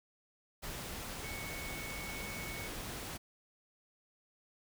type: tone in noise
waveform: sine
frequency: 2217 Hz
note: C#7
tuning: in tune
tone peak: -45 dBFS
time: 1.23-2.69 s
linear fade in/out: 20 ms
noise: pink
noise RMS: -43 dBFS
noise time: 0.62-3.18 s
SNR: -5 dB
effects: none